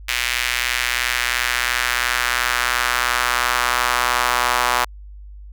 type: tone with high-pass filter sweep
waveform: sawtooth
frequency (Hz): 122.9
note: B2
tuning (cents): -8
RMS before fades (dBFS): -20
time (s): 0.08-4.85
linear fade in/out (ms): 10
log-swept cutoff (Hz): 2200 to 1000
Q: 1.8
effects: added 50 Hz sine -35 dBFS peak until 5.52 s